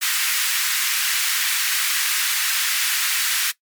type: high-pass noise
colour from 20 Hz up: pink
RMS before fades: -21 dBFS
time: 0.01-3.52 s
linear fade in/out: 20 ms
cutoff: 1500 Hz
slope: 24 dB/octave
effects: noise-tail reverb RT60 0.1 s tail -18 dB re dry + MP3 96 kbps